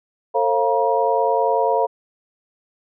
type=tone cluster; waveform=sine; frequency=447.8 / 538 / 695 / 953 Hz; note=A4 / C5 / F5 / A#5; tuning=+30 / +48 / -9 / +38 cents; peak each=-21 dBFS; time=0.34-1.87 s; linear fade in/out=20 ms; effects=none